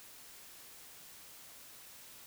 silence, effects white hiss -54 dBFS RMS until 2.26 s

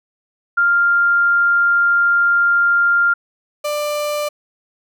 sine / 35% pulse tone pair in turn, 1396.9 / 592.6 Hz, F6 / D5, 0 / +15 cents, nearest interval octave + minor third, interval 1485 cents, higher first, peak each -11 / -17 dBFS, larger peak first, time 0.57-3.14 / 3.64-4.29 s, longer first, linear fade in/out 10 ms, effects none

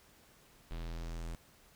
square tone with low-pass filter sweep, 41.57 Hz, E1, 15 cents sharp, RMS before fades -41 dBFS, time 0.71-1.35 s, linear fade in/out 0 ms, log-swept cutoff 3600 to 9400 Hz, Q 1.7, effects pink hiss -63 dBFS RMS until 1.75 s

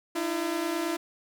sawtooth tone pair together, 308.2 / 337.5 Hz, D#4 / E4, -16 / +41 cents, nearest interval major second, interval 157 cents, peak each -29 / -25 dBFS, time 0.15-0.97 s, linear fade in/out 10 ms, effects none

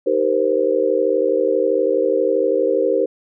sine chord, C minor seventh, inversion first, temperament just, 314 / 392.4 / 470.9 / 523.3 Hz, Eb4 / G4 / Bb4 / C5, +16 / +2 / +18 / 0 cents, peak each -24 / -20 / -19 / -19 dBFS, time 0.06-3.06 s, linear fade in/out 10 ms, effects none

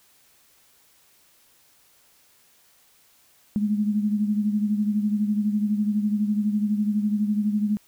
sine beating tone pair, 207.7 / 219.7 Hz, G#3 / A3, 0 / -2 cents, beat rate 12 Hz, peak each -21 / -28 dBFS, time 3.56-7.77 s, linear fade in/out 0 ms, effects white hiss -59 dBFS RMS until 7.87 s

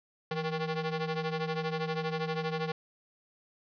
sawtooth ring-modulated tone, 316.5 Hz, D#4, 30 cents sharp, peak -24 dBFS, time 0.31-2.72 s, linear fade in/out 5 ms, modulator 152 Hz, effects resampled to 11025 Hz + 9-bit

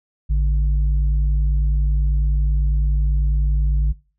sine tone pair together, 55 / 146.83 Hz, A1 / D3, 0 / 0 cents, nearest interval octave + perfect fourth, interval 1700 cents, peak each -15 / -27 dBFS, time 0.29-3.93 s, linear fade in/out 20 ms, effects noise-tail reverb RT60 0.4 s tail -22 dB re dry

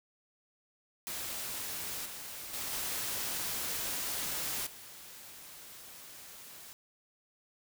white noise with level steps, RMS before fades -39 / -44 / -38 / -36 / -50 dBFS, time 1.07-6.73 s, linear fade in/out 0 ms, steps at 2.05 / 2.53 / 2.72 / 4.66 s, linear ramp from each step 10 ms, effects none

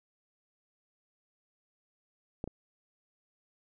clicks, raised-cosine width 2 ms, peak -21 / -27 dBFS, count 2, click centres 2.441 / 2.476 s, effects none

